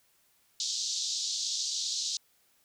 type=band-pass noise; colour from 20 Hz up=pink; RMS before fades=-33 dBFS; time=0.6-2.17 s; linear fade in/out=2 ms; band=3700 to 7000 Hz; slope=48 dB/octave; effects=white hiss -68 dBFS RMS until 2.64 s

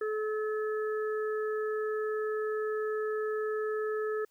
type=harmonic tone; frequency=430.3 Hz; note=A4; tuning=39 cents flat; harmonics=1 / 3 / 4; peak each=-30 / -40 / -42 dBFS; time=0.01-4.25 s; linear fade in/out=5 ms; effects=white hiss -73 dBFS RMS until 4.3 s

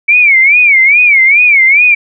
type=tone with vibrato; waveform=sine; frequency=2271 Hz; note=C#7; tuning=41 cents sharp; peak=-3 dBFS; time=0.08-1.95 s; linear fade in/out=10 ms; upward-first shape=sine; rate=2.4 Hz; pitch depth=160 cents each way; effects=none

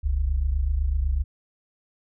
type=tone pair together; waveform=sine; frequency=41.3 / 69.3 Hz; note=E1 / C#2; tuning=+4 / 0 cents; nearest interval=major sixth; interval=896 cents; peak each=-25 / -22 dBFS; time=0.03-1.24 s; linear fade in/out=20 ms; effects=none

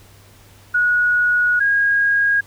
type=tone pair in turn; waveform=sine; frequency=1457 / 1635.4 Hz; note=F#6 / G#6; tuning=-27 / -27 cents; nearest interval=major second; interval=200 cents; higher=second; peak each=-13 dBFS; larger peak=neither; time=0.74-1.6 / 1.6-2.41 s; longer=first; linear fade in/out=10 ms; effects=added 99 Hz sine -47 dBFS peak until 2.46 s + pink hiss -49 dBFS RMS until 2.46 s

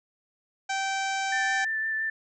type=harmonic tone; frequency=777 Hz; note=G5; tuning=16 cents flat; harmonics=1 / 2 / 3 / 4 / 5 / 6 / 7 / 8 / 9 / 10; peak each=-29 / -32 / -35 / -41 / -42 / -45 / -43 / -42 / -43 / -49 dBFS; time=0.69-1.65 s; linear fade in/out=10 ms
type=tone with vibrato; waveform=sine; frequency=1769 Hz; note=A6; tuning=9 cents sharp; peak=-26 dBFS; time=1.32-2.1 s; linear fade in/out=5 ms; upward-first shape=sine; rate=5.9 Hz; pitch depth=13 cents each way
effects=none

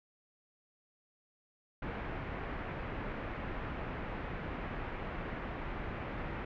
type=low-pass noise; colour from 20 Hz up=pink; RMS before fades=-40 dBFS; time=1.82-6.45 s; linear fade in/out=5 ms; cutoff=2300 Hz; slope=24 dB/octave; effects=none

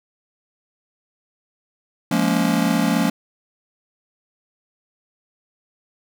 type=chord; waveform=square; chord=Bb minor seventh; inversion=second; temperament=just; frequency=174.81 / 209.8 / 233.1 / 279.7 Hz; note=F3 / Ab3 / Bb3 / Db4; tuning=+2 / +18 / 0 / +16 cents; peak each=-23 dBFS; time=2.11-3.1 s; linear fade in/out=5 ms; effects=none

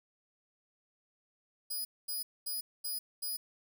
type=tone bursts; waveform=10% pulse; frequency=4951 Hz; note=D#8; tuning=9 cents flat; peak=-28 dBFS; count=5; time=1.7-3.37 s; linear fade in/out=10 ms; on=150 ms; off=230 ms; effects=none

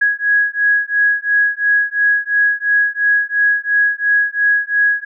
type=beating tone pair; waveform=sine; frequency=1661 / 1663.9 Hz; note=G#6 / G#6; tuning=0 / +3 cents; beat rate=2.9 Hz; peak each=-15 dBFS; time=0.01-5.05 s; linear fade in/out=10 ms; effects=none

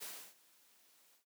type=noise with ADSR envelope; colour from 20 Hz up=white; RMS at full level=-45 dBFS; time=0-1.25 s; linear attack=26 ms; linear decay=310 ms; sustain=-23 dB; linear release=110 ms; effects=high-pass 200 Hz 12 dB/octave

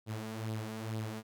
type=tone with flanger; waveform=sawtooth; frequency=110 Hz; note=A2; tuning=in tune; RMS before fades=-39 dBFS; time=0.06-1.23 s; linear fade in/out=50 ms; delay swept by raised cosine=0.22 to 4.92 ms; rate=2.2 Hz; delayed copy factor=+0.55; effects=none

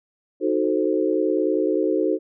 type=chord; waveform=sine; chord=D# diminished seventh; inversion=none; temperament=equal; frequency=311.1 / 370 / 440 / 523.3 Hz; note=D#4 / F#4 / A4 / C5; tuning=0 / 0 / 0 / 0 cents; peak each=-23 / -23 / -24 / -26 dBFS; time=0.4-2.19 s; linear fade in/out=50 ms; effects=none

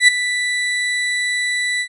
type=tone with ADSR envelope; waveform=35% pulse; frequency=1975.5 Hz; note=B6; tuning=in tune; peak=-3 dBFS; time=0-1.88 s; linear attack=80 ms; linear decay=10 ms; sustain=-13 dB; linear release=74 ms; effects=resampled to 24000 Hz

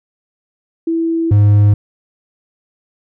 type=tone pair in turn; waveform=sine / triangle; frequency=329.6 / 103.19 Hz; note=E4 / G#2; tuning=0 / -11 cents; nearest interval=octave + minor sixth; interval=2011 cents; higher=first; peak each=-13 / -4 dBFS; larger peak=second; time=0.87-1.31 / 1.31-1.74 s; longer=first; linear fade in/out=5 ms; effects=none

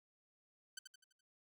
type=tone with echo; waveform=10% pulse; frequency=1529 Hz; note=G6; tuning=44 cents flat; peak=-36 dBFS; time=0.77-0.79 s; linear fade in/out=5 ms; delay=84 ms; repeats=5; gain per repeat=-7 dB; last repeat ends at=1.21 s; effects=none

